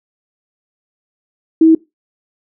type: tone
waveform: sine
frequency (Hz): 322.4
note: E4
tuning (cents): -38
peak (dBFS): -4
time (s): 1.61-1.75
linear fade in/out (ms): 5
effects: noise-tail reverb RT60 0.2 s tail -20 dB re dry